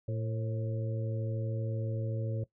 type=harmonic tone with a mistuned harmonic; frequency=112.3 Hz; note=A2; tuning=36 cents sharp; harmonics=1 / 2 / 3 / 4 / 5; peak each=-32 / -46 / -45 / -43 / -41 dBFS; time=0.08-2.44 s; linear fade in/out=5 ms; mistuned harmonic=5; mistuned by=-60 cents; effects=noise-tail reverb RT60 0.1 s tail -18 dB re dry